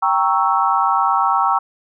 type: chord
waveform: sine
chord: G diminished seventh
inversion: none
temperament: equal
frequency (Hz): 784 / 932.3 / 1108.7 / 1318.5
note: G5 / Bb5 / Db6 / Fb6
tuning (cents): 0 / 0 / 0 / 0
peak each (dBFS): -19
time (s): 0.02-1.59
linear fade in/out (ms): 10
effects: none